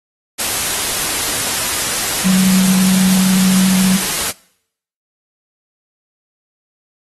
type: tone in noise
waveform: sine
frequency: 187.8 Hz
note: F#3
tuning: 26 cents sharp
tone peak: -10 dBFS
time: 2.24-3.98 s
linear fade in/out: 20 ms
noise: white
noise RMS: -18 dBFS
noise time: 0.38-4.32 s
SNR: +5 dB
effects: noise-tail reverb RT60 0.7 s tail -23 dB re dry + AAC 32 kbps